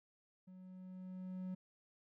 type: tone with level ramp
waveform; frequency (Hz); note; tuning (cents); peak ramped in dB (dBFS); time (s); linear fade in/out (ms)
triangle; 185; F#3; 0; -52 to -38; 0.47-1.55; 10
effects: none